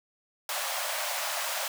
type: high-pass noise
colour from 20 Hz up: pink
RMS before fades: -32 dBFS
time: 0.49-1.68 s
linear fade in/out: 2 ms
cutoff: 550 Hz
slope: 96 dB/octave
effects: none